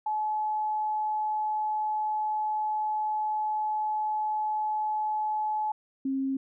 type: tone pair in turn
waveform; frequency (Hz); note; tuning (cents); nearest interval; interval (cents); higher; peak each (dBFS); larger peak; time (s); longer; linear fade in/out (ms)
sine; 856 / 268.6; A5 / C4; -48 / +46; octave + minor sixth; 2006; first; -26; neither; 0.06-5.72 / 6.05-6.37; first; 5
effects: none